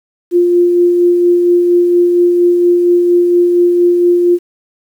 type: tone with tremolo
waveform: sine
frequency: 350.8 Hz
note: F4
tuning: 8 cents sharp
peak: -5 dBFS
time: 0.31-4.39 s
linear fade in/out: 50 ms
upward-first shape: sine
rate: 4.3 Hz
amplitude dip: 30%
effects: 7-bit